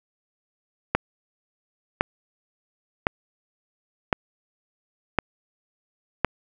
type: click train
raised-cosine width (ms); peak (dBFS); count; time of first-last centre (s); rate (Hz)
0.5; -3; 6; 0.95-6.247; 0.944
effects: none